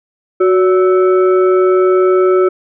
sine tone with frequency modulation, 370 Hz, F#4, in tune, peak -7 dBFS, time 0.4-2.49 s, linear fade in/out 10 ms, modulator 939 Hz, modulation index 0.59, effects none

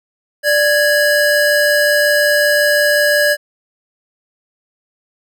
square tone pair together, 588.9 / 1661.2 Hz, D5 / G#6, +5 / 0 cents, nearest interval octave + tritone, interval 1795 cents, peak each -14 dBFS, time 0.43-3.37 s, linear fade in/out 50 ms, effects none

